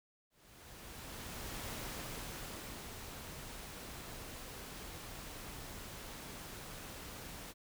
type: noise with ADSR envelope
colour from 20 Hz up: pink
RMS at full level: -43 dBFS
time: 0.3-7.54 s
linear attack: 1400 ms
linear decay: 1200 ms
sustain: -5 dB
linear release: 41 ms
effects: none